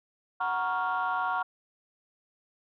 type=chord; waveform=sine; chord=Gb major seventh; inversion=none; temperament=equal with one note detuned; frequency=740 / 942.6 / 1108.7 / 1396.9 Hz; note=Gb5 / Bb5 / Db6 / F6; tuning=0 / +19 / 0 / 0 cents; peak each=-31 dBFS; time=0.4-1.43 s; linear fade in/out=10 ms; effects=tanh soft clip ceiling -21 dBFS